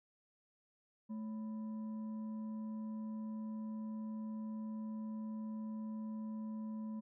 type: tone with frequency modulation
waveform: sine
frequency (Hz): 217.3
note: A3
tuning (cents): -21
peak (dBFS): -40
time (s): 1.09-7.01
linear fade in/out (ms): 20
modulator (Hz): 774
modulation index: 0.22
effects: none